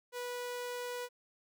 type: tone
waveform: sawtooth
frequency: 490 Hz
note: B4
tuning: 14 cents flat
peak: -34 dBFS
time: 0.12-1.09 s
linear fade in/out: 50 ms
effects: none